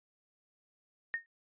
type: tone with exponential decay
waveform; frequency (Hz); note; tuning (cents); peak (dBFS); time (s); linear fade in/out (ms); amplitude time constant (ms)
sine; 1844; A#6; -19; -28; 1.14-1.26; 0; 24
effects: noise-tail reverb RT60 0.1 s tail -26 dB re dry + resampled to 8000 Hz